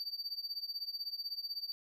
triangle tone with tremolo, 4619 Hz, D8, 30 cents flat, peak -33 dBFS, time 0-1.72 s, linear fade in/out 0 ms, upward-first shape triangle, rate 16 Hz, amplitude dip 95%, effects none

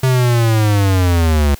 square linear sweep, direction down, 131.8 to 69.5 Hz, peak -11 dBFS, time 0.03-1.55 s, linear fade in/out 5 ms, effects white hiss -40 dBFS RMS until 1.59 s

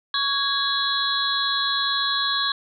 sine tone cluster, 1119 / 1653 / 3390 / 3852 / 4123 Hz, C#6 / G#6 / G#7 / B7 / C8, +16 / -9 / +35 / -44 / -26 cents, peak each -27 dBFS, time 0.14-2.52 s, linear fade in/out 2 ms, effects none

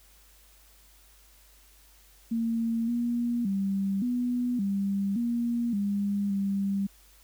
sine tone with pitch steps, 228.9 / 238.3 / 195.8 / 245.4 / 198 / 236.5 / 201.7 / 197.6 Hz, A#3 / A#3 / G3 / B3 / G3 / A#3 / G3 / G3, -31 / +38 / -2 / -11 / +18 / +25 / +50 / +14 cents, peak -25 dBFS, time 2.31-6.87 s, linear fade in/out 10 ms, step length 570 ms, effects added 50 Hz sine -58 dBFS peak until 7.23 s + white hiss -59 dBFS RMS until 7.23 s

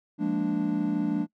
triangle chord, Bb dominant seventh, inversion second, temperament equal, 174.61 / 207.7 / 233.1 / 293.7 Hz, F3 / Ab3 / Bb3 / D4, 0 / 0 / 0 / 0 cents, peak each -30 / -28 / -30 / -25 dBFS, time 0.18-1.27 s, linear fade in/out 50 ms, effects noise-tail reverb RT60 0.1 s tail -23 dB re dry

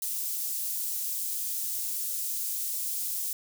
white high-pass noise, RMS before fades -32 dBFS, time 0.02-3.33 s, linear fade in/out 2 ms, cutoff 7300 Hz, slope 12 dB/octave, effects none

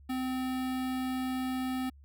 square tone with notch filter, 257.7 Hz, C4, 26 cents flat, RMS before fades -33 dBFS, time 0.09-1.9 s, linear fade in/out 10 ms, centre 6300 Hz, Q 1.6, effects added 70 Hz sine -52 dBFS peak until 2.04 s

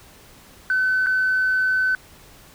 sine tone with dropouts, 1517 Hz, F#6, 43 cents sharp, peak -16 dBFS, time 0.7-1.95 s, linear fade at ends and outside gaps 1 ms, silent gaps 1.062-1.068 s, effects tanh soft clip ceiling -13 dBFS + pink hiss -48 dBFS RMS until 2.54 s

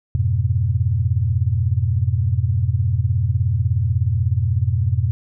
sine chord, F diminished, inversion none, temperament equal, 87.31 / 103.83 / 123.47 Hz, F2 / Ab2 / Cb3, 0 / 0 / 0 cents, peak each -20 dBFS, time 0.15-5.11 s, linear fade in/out 0 ms, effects none

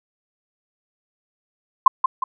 sine tone with echo, 1046.5 Hz, C6, in tune, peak -5 dBFS, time 1.86-1.88 s, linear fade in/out 5 ms, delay 180 ms, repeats 2, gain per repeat -7 dB, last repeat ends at 2.24 s, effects none

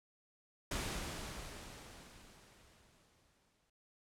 pink noise with exponential decay, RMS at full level -38 dBFS, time 0.71-3.7 s, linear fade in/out 5 ms, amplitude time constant 650 ms, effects low-pass 10000 Hz 12 dB/octave

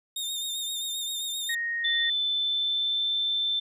sawtooth tone with vibrato, 3666 Hz, A#7, 30 cents flat, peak -27 dBFS, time 0.16-1.55 s, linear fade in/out 5 ms, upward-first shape sine, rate 7.6 Hz, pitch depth 43 cents each way
sine tone, 1864.7 Hz, A#6, in tune, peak -27 dBFS, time 1.49-2.1 s, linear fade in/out 5 ms
sine tone with pitch glide, 3520 to 3547 Hz, A7 to A7, 0 to +13 cents, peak -24 dBFS, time 1.84-3.6 s, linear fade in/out 10 ms, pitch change +13 cents, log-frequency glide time 2.21-3.09 s
effects none

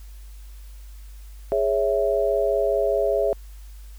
sine chord, C# minor, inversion second, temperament equal, 415.3 / 554.4 / 659.3 Hz, G#4 / C#5 / E5, 0 / 0 / 0 cents, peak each -23 dBFS, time 1.52-3.33 s, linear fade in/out 0 ms, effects added 50 Hz sine -38 dBFS peak until 3.98 s + white hiss -55 dBFS RMS until 3.98 s

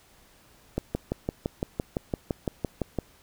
click train, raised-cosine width 2 ms, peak -13 dBFS, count 14, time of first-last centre 0.78-2.987 s, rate 5.89 Hz, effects pink hiss -58 dBFS RMS until 3.22 s

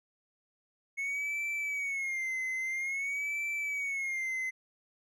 triangle tone with vibrato, 2187 Hz, C#7, 24 cents flat, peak -30 dBFS, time 0.97-4.51 s, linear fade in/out 20 ms, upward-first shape sine, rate 0.5 Hz, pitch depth 110 cents each way, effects none

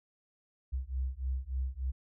sine beating tone pair, 63.4 / 66.8 Hz, B1 / C2, +46 / +36 cents, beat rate 3.4 Hz, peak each -35 / -35 dBFS, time 0.72-1.92 s, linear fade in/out 20 ms, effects none

